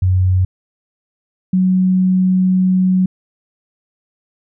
sine tone pair in turn, 92.5 / 185.45 Hz, F#2 / F#3, 0 / +4 cents, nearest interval octave, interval 1204 cents, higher second, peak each -10 dBFS, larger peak neither, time 0.02-0.45 / 1.53-3.06 s, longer second, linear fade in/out 5 ms, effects none

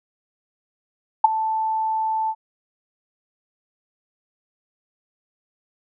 sine tone with ADSR envelope, 880 Hz, A5, in tune, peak -5 dBFS, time 1.24-2.35 s, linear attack 6 ms, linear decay 16 ms, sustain -15 dB, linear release 55 ms, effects none

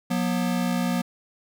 square tone pair together, 180.7 / 241.2 Hz, F#3 / B3, -41 / -41 cents, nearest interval perfect fourth, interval 500 cents, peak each -26 dBFS, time 0.1-1.02 s, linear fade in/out 10 ms, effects none

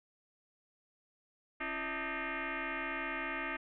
sine tone with frequency modulation, 274.4 Hz, C#4, 17 cents flat, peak -35 dBFS, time 1.6-3.57 s, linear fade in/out 10 ms, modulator 307 Hz, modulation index 7.4, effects none

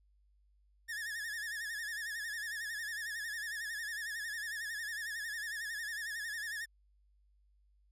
45% pulse tone with vibrato, 1760 Hz, A6, in tune, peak -38 dBFS, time 0.88-6.66 s, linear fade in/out 20 ms, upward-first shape sine, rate 11 Hz, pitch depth 100 cents each way, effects added 50 Hz sine -66 dBFS peak until 7.91 s + resampled to 32000 Hz

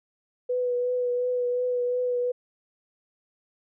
sine tone with vibrato, 493.9 Hz, B4, in tune, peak -23 dBFS, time 0.49-2.32 s, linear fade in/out 10 ms, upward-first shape triangle, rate 2.8 Hz, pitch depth 23 cents each way, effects none

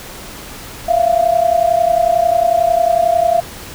sine tone pair together, 667.4 / 698.5 Hz, E5 / F5, +21 / 0 cents, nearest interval minor second, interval 79 cents, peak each -13 dBFS, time 0.88-3.41 s, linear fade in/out 10 ms, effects pink hiss -32 dBFS RMS until 3.74 s

